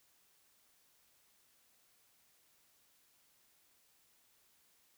silence, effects white hiss -71 dBFS RMS until 4.97 s

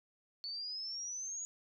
sine exponential sweep, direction up, 4435 to 6810 Hz, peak -39 dBFS, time 0.44-1.45 s, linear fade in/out 0 ms, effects none

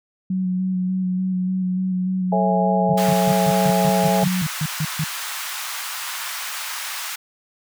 sine tone with vibrato, 185 Hz, F#3, in tune, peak -19 dBFS, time 0.3-4.42 s, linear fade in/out 5 ms, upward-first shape square, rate 3.4 Hz, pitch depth 16 cents each way
sine chord, A major seventh, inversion none, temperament just, 440 / 550 / 660 / 825 Hz, A4 / C#5 / E5 / G#5, 0 / -14 / +2 / -12 cents, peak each -26 / -25 / -22 / -21 dBFS, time 2.32-4.24 s, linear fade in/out 5 ms
sine tone bursts, 155.56 Hz, D#3, in tune, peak -19 dBFS, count 12, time 2.89-5.042 s, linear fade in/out 5 ms, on 51 ms, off 140 ms
pink high-pass noise, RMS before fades -29 dBFS, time 2.97-7.16 s, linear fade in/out 10 ms, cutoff 1000 Hz, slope 24 dB/octave
effects none

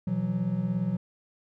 triangle chord, B suspended fourth, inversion none, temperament equal with one note detuned, 123.47 / 167.79 / 185 Hz, B2 / E3 / F#3, 0 / +31 / 0 cents, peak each -31 / -29 / -26 dBFS, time 0.07-0.97 s, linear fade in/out 5 ms, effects none

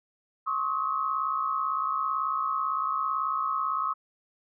sine tone cluster, 1073 / 1131 / 1272 Hz, C6 / C#6 / D#6, +43 / +34 / +38 cents, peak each -31 / -33 / -28 dBFS, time 0.46-3.94 s, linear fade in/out 20 ms, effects none

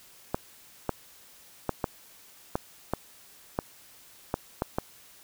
clicks, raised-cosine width 1 ms, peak -12 dBFS, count 10, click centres 0.345 / 0.893 / 1.693 / 1.842 / 2.555 / 2.936 / 3.589 / 4.341 / 4.621 / 4.785 s, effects white hiss -54 dBFS RMS until 5.23 s

